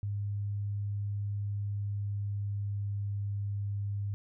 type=tone with pitch glide; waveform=sine; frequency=101.8 to 101.1 Hz; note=G#2 to G#2; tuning=-34 to -46 cents; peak=-31 dBFS; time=0.03-4.14 s; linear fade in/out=0 ms; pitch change=-12 cents; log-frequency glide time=1.45-3.13 s; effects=none